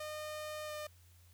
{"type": "tone with pitch glide", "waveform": "sawtooth", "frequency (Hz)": [610, 604.4], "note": ["D#5", "D5"], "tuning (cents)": [-34, 50], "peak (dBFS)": -37, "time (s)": [0, 0.87], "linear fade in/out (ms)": 5, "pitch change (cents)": -16, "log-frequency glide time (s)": [0.65, 0.72], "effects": ["added 87 Hz sine -60 dBFS peak until 1.33 s", "white hiss -68 dBFS RMS until 1.33 s"]}